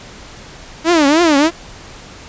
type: tone with vibrato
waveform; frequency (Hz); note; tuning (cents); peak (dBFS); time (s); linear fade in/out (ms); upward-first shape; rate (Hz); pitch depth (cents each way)
sawtooth; 311.1; D#4; 0; -5; 0.84-1.51; 50; triangle; 3.3; 240
effects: pink hiss -36 dBFS RMS until 2.28 s + resampled to 16000 Hz